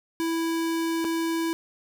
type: tone with dropouts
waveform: square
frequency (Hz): 329.6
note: E4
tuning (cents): 0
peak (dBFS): -25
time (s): 0.2-1.53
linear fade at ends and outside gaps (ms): 0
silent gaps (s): 1.044-1.049
effects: none